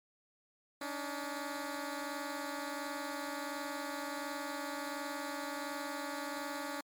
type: tone pair together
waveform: 10% pulse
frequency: 283.6 / 305 Hz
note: C#4 / D#4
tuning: +40 / -34 cents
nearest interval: minor second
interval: 126 cents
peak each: -31 / -35 dBFS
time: 0.81-6.81 s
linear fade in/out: 5 ms
effects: MP3 96 kbps